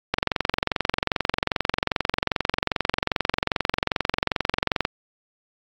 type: click train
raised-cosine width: 0.3 ms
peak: -4 dBFS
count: 107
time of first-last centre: 0.14-4.851 s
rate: 22.5 Hz
effects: AAC 64 kbps